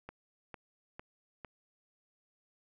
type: click train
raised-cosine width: 0.5 ms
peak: -29 dBFS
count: 4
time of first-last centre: 0.09-1.447 s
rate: 2.21 Hz
effects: none